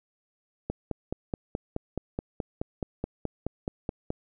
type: click train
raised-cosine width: 2 ms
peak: -16 dBFS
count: 17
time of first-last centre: 0.7-4.104 s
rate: 4.7 Hz
effects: none